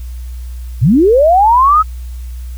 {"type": "linear sweep", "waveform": "sine", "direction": "up", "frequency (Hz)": [95, 1300], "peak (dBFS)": -5, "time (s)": [0.81, 1.83], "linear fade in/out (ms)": 20, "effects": ["added 61 Hz sine -22 dBFS peak until 2.57 s", "white hiss -45 dBFS RMS until 2.57 s"]}